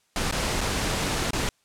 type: noise with dropouts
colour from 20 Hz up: pink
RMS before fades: -26 dBFS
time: 0.16-1.49 s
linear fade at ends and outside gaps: 1 ms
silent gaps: 0.312-0.324 / 0.608-0.612 / 1.307-1.332 s
effects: white hiss -67 dBFS RMS until 1.64 s + low-pass 9000 Hz 12 dB/octave